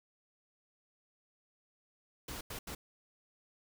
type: noise bursts at uneven times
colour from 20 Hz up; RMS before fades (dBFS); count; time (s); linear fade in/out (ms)
pink; -43; 3; 2.28-2.41 / 2.5-2.59 / 2.67-2.75; 5
effects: none